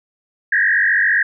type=tone with frequency modulation; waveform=sine; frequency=1760 Hz; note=A6; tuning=in tune; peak=-12 dBFS; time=0.52-1.23 s; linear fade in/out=5 ms; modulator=47.4 Hz; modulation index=3.4; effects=none